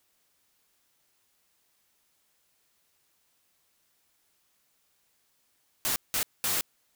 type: noise bursts at uneven times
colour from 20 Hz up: white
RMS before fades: -28 dBFS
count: 3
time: 5.85-5.96 / 6.14-6.23 / 6.44-6.61 s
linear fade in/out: 0 ms
effects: white hiss -71 dBFS RMS until 6.95 s